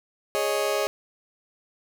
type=chord; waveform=35% pulse; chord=Ab suspended fourth; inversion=none; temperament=just; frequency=415.3 / 553.7 / 623 Hz; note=Ab4 / Db5 / Eb5; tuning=0 / -2 / +2 cents; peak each=-26 dBFS; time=0.35-0.87 s; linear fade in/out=0 ms; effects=none